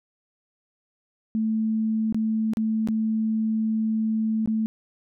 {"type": "tone with dropouts", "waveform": "sine", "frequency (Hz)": 220, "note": "A3", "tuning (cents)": 0, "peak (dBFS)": -21, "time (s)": [1.35, 4.66], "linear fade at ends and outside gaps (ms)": 0, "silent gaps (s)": [[2.125, 2.145], [2.535, 2.571], [2.874, 2.886], [4.459, 4.475]], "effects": []}